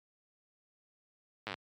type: slowing click train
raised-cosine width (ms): 0.3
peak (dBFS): -21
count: 8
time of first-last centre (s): 1.47-1.541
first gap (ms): 9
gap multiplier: 1.04
effects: high-pass 100 Hz 12 dB/octave + MP3 96 kbps